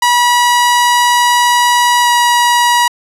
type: tone with pitch glide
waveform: sawtooth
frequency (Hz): 969 to 962.9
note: B5 to B5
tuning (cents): -33 to -44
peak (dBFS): -4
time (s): 0.02-2.88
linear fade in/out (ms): 5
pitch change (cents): -11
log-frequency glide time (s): 2.02-2.08
effects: low-pass 12000 Hz 12 dB/octave